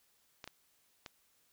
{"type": "clicks", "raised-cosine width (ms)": 0.2, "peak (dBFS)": -27, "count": 3, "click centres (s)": [0.442, 0.476, 1.062], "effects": ["white hiss -72 dBFS RMS until 1.52 s"]}